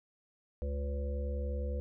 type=harmonic tone; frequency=71 Hz; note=C#2; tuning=42 cents sharp; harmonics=1 / 3 / 5 / 7 / 8; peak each=-33 / -46 / -50 / -42 / -48 dBFS; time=0.62-1.8 s; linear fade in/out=0 ms; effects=none